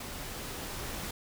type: noise with level ramp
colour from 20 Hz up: pink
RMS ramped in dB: -41 to -38 dBFS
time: 0-1.11 s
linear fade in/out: 5 ms
effects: none